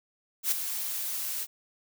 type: noise with ADSR envelope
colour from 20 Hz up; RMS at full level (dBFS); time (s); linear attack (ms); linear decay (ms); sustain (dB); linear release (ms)
blue; -24; 0.43-1.47; 83; 15; -9; 47
effects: none